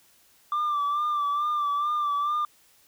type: tone with vibrato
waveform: sine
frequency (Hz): 1178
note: D6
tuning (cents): +5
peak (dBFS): -21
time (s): 0.52-2.45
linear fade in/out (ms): 2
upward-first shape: sine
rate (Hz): 2.3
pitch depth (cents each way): 45
effects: tanh soft clip ceiling -22 dBFS + white hiss -60 dBFS RMS until 2.87 s